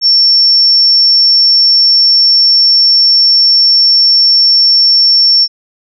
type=tone; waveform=sine; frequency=5440 Hz; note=F8; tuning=46 cents flat; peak=-4 dBFS; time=0.01-5.48 s; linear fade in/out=50 ms; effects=none